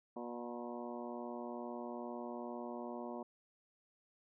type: harmonic tone with a mistuned harmonic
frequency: 120 Hz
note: B2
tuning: 49 cents flat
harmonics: 2 / 3 / 4 / 5 / 6 / 7 / 8 / 9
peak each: -46 / -48 / -52 / -49 / -51 / -55 / -52 / -57 dBFS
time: 0.16-3.23 s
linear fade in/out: 5 ms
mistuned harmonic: 7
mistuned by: +76 cents
effects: none